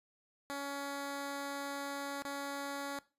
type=tone with dropouts; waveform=10% pulse; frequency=280.7 Hz; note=C#4; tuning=22 cents sharp; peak=-30 dBFS; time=0.5-2.99 s; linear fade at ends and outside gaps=0 ms; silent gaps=2.221-2.25 s; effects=noise-tail reverb RT60 0.3 s tail -19 dB re dry + resampled to 32000 Hz